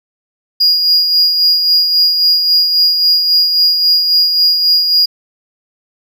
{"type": "tone with tremolo", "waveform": "triangle", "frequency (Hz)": 4865, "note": "D#8", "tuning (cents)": -40, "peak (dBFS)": -5, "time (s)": [0.6, 5.06], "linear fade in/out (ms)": 10, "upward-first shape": "sine", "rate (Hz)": 3.7, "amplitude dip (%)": 45, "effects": []}